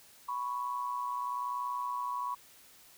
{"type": "tone pair together", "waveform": "sine", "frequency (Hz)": [987.8, 1108.8], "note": ["B5", "C#6"], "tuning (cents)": [0, 0], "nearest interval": "major second", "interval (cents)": 200, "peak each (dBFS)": [-35, -36], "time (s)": [0.28, 2.35], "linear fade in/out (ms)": 10, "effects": ["white hiss -58 dBFS RMS until 2.97 s"]}